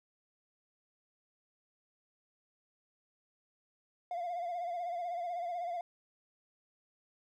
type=tone with vibrato; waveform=triangle; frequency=698 Hz; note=F5; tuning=1 cent flat; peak=-32 dBFS; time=4.11-5.81 s; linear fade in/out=2 ms; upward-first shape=sine; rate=16 Hz; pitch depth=59 cents each way; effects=tanh soft clip ceiling -30 dBFS